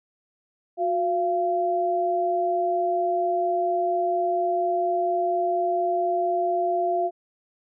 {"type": "tone pair together", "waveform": "sine", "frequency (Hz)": [362.9, 687], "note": ["F#4", "F5"], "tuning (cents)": [-34, -29], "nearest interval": "major seventh", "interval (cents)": 1105, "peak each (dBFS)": [-26, -22], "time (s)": [0.77, 7.11], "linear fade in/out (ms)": 50, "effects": []}